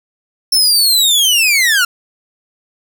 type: linear sweep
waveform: sawtooth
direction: down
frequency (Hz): 5360 to 1356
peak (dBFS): -6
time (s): 0.52-1.85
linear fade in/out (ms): 5
effects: none